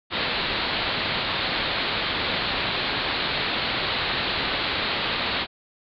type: low-pass noise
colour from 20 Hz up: white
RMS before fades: -26 dBFS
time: 0.1-5.47 s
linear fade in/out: 50 ms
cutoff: 4400 Hz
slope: 96 dB/octave
effects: none